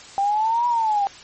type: exponential two-way sweep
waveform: sine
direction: up then down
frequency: 784 to 973 to 784 Hz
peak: -17 dBFS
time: 0.18-1.07 s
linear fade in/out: 0 ms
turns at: 0.67 s
effects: white hiss -42 dBFS RMS until 1.23 s + MP3 32 kbps